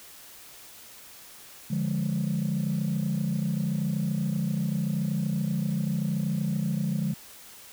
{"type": "chord", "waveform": "sine", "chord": "D diminished", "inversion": "none", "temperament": "equal", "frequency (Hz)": [146.83, 174.61, 207.7], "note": ["D3", "F3", "Ab3"], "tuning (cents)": [0, 0, 0], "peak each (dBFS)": -28, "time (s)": [1.7, 7.14], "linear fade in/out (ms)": 10, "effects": ["tanh soft clip ceiling -20 dBFS", "white hiss -48 dBFS RMS until 7.72 s"]}